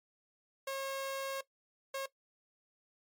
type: tone bursts at uneven times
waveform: sawtooth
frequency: 542 Hz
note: C#5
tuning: 39 cents flat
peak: -32 dBFS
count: 2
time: 0.67-1.41 / 1.94-2.06 s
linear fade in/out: 5 ms
effects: noise-tail reverb RT60 0.1 s tail -17 dB re dry + MP3 96 kbps